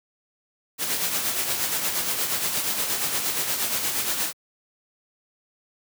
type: noise with tremolo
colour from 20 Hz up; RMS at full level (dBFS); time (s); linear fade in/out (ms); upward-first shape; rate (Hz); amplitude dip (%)
white; -24; 0.78-4.33; 50; sine; 8.5; 45
effects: high-pass 100 Hz 12 dB/octave